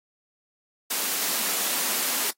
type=high-pass noise; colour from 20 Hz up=white; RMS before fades=-26 dBFS; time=0.9-2.31 s; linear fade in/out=10 ms; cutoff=180 Hz; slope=96 dB/octave; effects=noise-tail reverb RT60 0.1 s tail -22 dB re dry + AAC 48 kbps